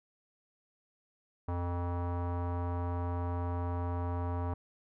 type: tone with low-pass filter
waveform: square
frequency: 87.6 Hz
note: F2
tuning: 6 cents sharp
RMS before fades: -34 dBFS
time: 1.48-4.54 s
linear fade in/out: 5 ms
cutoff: 990 Hz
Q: 2.6
effects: none